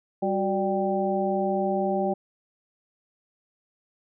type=harmonic tone with a mistuned harmonic; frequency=196 Hz; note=G3; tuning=in tune; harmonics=1 / 2 / 3 / 4; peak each=-28 / -28 / -28 / -28 dBFS; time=0.22-2.14 s; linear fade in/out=10 ms; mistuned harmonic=2; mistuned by=-100 cents; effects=none